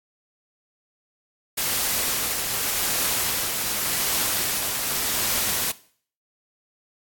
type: noise with tremolo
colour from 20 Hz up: white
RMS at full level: -23 dBFS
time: 1.57-5.72 s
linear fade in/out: 10 ms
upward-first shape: triangle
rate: 0.86 Hz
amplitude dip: 35%
effects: noise-tail reverb RT60 0.5 s tail -18 dB re dry + AAC 64 kbps